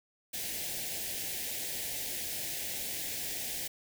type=band-stop noise; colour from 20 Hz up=white; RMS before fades=-37 dBFS; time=0.33-3.68 s; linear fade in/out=10 ms; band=810 to 1700 Hz; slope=48 dB/octave; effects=none